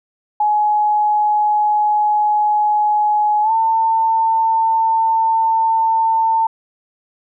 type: tone with pitch glide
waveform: sine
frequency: 842 to 897.2 Hz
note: G#5 to A5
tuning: +24 to +34 cents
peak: -12 dBFS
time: 0.4-6.47 s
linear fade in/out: 5 ms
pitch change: +110 cents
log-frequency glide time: 3.42-3.52 s
effects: none